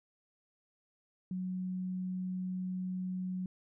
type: tone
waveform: sine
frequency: 184.3 Hz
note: F#3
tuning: 7 cents flat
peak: -34 dBFS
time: 1.31-3.46 s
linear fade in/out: 2 ms
effects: none